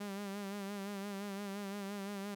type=tone with vibrato; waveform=sawtooth; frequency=200 Hz; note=G3; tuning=35 cents sharp; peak=-36 dBFS; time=0-2.35 s; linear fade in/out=10 ms; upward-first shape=sine; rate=5.8 Hz; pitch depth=50 cents each way; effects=none